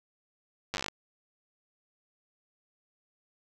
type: slowing click train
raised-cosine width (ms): 0.2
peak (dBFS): -15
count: 11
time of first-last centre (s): 0.74-0.883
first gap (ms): 9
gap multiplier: 1.1
effects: none